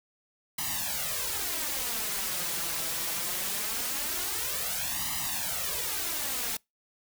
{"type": "noise with flanger", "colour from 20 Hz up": "white", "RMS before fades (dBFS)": -32, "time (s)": [0.58, 6.57], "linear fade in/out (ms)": 5, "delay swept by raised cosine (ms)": [1, 6.1], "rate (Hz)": 0.22, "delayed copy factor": 1, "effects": ["noise-tail reverb RT60 0.2 s tail -26 dB re dry"]}